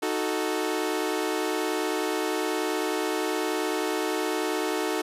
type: chord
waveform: sawtooth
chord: D# diminished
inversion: none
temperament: equal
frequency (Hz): 311.1 / 370 / 440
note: D#4 / F#4 / A4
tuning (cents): 0 / 0 / 0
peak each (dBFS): -26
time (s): 0.02-5.02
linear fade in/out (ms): 10
effects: resampled to 32000 Hz